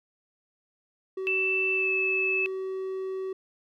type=tone; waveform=triangle; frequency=379.7 Hz; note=F#4; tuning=45 cents sharp; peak=-28 dBFS; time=1.17-3.33 s; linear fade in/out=5 ms
type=tone with pitch glide; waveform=sine; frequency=2652 to 2615 Hz; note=E7 to E7; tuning=+10 to -15 cents; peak=-24 dBFS; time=1.27-2.46 s; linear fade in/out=0 ms; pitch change=-25 cents; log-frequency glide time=1.73-1.9 s
effects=none